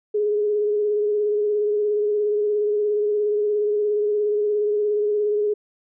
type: tone with vibrato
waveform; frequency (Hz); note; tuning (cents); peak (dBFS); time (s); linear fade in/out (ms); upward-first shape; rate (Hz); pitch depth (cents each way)
sine; 417.8; G#4; +10; -18; 0.14-5.54; 10; sine; 17; 27
effects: none